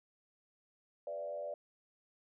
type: tone with frequency modulation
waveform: sine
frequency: 587.3 Hz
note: D5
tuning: in tune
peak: -38 dBFS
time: 1.07-1.54 s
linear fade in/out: 2 ms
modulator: 88.1 Hz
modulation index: 0.81
effects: none